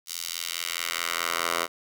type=tone with high-pass filter sweep; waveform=10% pulse; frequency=84.7 Hz; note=E2; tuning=48 cents sharp; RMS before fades=-30 dBFS; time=0.06-1.68 s; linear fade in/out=50 ms; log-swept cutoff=5100 to 790 Hz; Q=0.97; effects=none